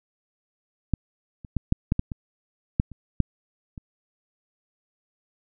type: clicks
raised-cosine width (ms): 5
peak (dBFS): -9 / -27 / -12 / -6 / -8 / -10 / -19 / -7 / -28 / -6 / -25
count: 11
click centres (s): 0.937 / 1.448 / 1.567 / 1.724 / 1.921 / 1.994 / 2.118 / 2.799 / 2.917 / 3.203 / 3.778
effects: none